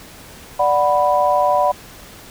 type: chord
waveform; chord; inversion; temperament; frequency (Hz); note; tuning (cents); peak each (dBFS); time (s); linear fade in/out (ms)
sine; B minor; first; equal; 587.3 / 740 / 987.8; D5 / F#5 / B5; 0 / 0 / 0; -17; 0.59-1.72; 10
effects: pink hiss -40 dBFS RMS until 2.3 s